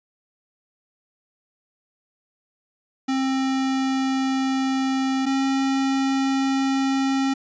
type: tone pair in turn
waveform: square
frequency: 265.4 / 269.4 Hz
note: C4 / C#4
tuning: +25 / -49 cents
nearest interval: unison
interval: 26 cents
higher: second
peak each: -21 / -20 dBFS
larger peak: second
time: 3.08-5.26 / 5.26-7.34 s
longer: first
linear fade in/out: 10 ms
effects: resampled to 16000 Hz